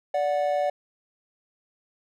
triangle tone pair together, 583 / 734.5 Hz, D5 / F#5, -13 / -13 cents, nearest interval major third, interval 400 cents, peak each -22 / -24 dBFS, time 0.14-0.7 s, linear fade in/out 5 ms, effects none

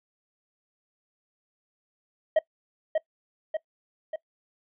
triangle tone with echo, 630 Hz, D#5, 21 cents sharp, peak -15 dBFS, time 2.36-2.39 s, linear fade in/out 5 ms, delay 590 ms, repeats 3, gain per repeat -4 dB, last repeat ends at 4.16 s, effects noise-tail reverb RT60 0.1 s tail -21 dB re dry + resampled to 8000 Hz

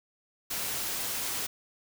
white noise, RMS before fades -33 dBFS, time 0.5-1.47 s, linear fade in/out 10 ms, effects none

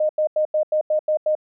sine tone bursts, 615 Hz, D#5, 20 cents flat, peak -16 dBFS, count 8, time 0-1.352 s, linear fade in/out 5 ms, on 92 ms, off 88 ms, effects none

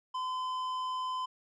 sine tone with tanh clipping, 1021 Hz, C6, 43 cents flat, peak -34 dBFS, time 0.14-1.26 s, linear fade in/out 10 ms, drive 10 dB, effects none

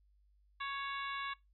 harmonic tone with a mistuned harmonic, 554.4 Hz, C#5, in tune, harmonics 2 / 3 / 4 / 5 / 6 / 7, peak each -40 / -44 / -46 / -48 / -50 / -51 dBFS, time 0.6-1.34 s, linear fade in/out 10 ms, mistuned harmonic 6, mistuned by +71 cents, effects noise-tail reverb RT60 0.2 s tail -22 dB re dry + added 50 Hz sine -66 dBFS peak until 1.53 s

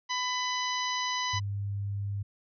harmonic tone, 999 Hz, B5, 20 cents sharp, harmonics 1 / 2 / 3 / 4 / 5 / 6, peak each -32 / -35 / -37 / -38 / -39 / -40 dBFS, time 0.09-1.4 s, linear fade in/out 20 ms
sine tone, 100.5 Hz, G2, 44 cents sharp, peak -30 dBFS, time 1.33-2.23 s, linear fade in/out 10 ms
effects none

